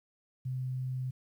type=tone; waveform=sine; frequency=128.8 Hz; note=C3; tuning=27 cents flat; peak=-32 dBFS; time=0.45-1.11 s; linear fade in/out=10 ms; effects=11-bit